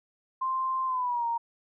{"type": "tone with pitch glide", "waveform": "sine", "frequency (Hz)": [1046.5, 932.3], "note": ["C6", "A#5"], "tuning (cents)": [0, 0], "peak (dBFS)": -26, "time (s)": [0.41, 1.38], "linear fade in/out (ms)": 10, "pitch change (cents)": -200, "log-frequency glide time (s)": [0.86, 1.26], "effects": []}